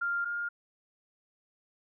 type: tone pair in turn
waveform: sine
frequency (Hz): 1396.9 / 1412.3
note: F6 / F6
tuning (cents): 0 / +19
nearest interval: unison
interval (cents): 19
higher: second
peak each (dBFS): -28 / -31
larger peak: first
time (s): 0.01-0.25 / 0.25-0.49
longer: neither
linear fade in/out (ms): 10
effects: none